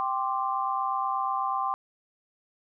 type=chord; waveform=sine; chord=G suspended fourth; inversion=none; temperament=equal; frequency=784 / 1046.5 / 1174.7 Hz; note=G5 / C6 / D6; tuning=0 / 0 / 0 cents; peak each=-30 / -29 / -31 dBFS; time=0-1.74 s; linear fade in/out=0 ms; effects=none